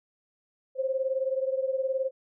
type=beating tone pair; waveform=sine; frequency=523.3 / 542.3 Hz; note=C5 / C#5; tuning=0 / -38 cents; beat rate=19 Hz; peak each=-27 / -31 dBFS; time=0.75-2.11 s; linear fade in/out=50 ms; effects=none